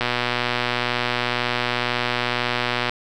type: click train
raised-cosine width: 0.3 ms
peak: -5 dBFS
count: 353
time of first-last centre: 0.01-2.895 s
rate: 122 Hz
effects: none